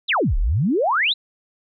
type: exponential two-way sweep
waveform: sine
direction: down then up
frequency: 4159 to 30.87 to 4159 Hz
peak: -16 dBFS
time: 0.08-1.14 s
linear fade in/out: 20 ms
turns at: 0.37 s
effects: none